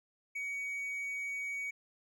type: tone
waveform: triangle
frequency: 2252 Hz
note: C#7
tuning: 27 cents sharp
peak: -34 dBFS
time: 0.35-1.71 s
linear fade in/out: 10 ms
effects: none